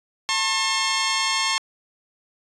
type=tone pair together; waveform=10% pulse; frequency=892 / 1076.5 Hz; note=A5 / C6; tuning=+23 / +49 cents; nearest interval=minor third; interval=326 cents; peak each=-17 / -13 dBFS; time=0.29-1.58 s; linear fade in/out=0 ms; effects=resampled to 24000 Hz